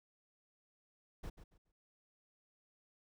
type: noise with echo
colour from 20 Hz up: brown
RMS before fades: -43 dBFS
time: 1.23-1.3 s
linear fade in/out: 10 ms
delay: 140 ms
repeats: 3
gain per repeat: -12 dB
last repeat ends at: 1.72 s
effects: none